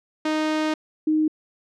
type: tone pair in turn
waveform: sawtooth / sine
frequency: 310 / 310 Hz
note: D#4 / D#4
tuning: -6 / -6 cents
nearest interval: unison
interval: 0 cents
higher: neither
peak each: -17 dBFS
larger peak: neither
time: 0.25-0.74 / 1.07-1.28 s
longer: first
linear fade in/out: 5 ms
effects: low-pass 5000 Hz 12 dB/octave